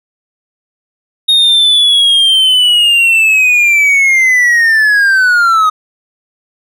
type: linear sweep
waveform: triangle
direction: down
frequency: 3729 to 1244.5 Hz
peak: -4 dBFS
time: 1.28-5.7 s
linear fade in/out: 10 ms
effects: none